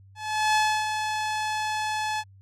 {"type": "tone with ADSR envelope", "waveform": "sawtooth", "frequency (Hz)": 859, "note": "A5", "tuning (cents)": -42, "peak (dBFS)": -15, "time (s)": [0.15, 2.24], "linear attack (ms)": 400, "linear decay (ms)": 300, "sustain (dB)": -7, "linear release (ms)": 49, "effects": ["added 97 Hz sine -49 dBFS peak until 2.41 s", "low-pass 8000 Hz 12 dB/octave"]}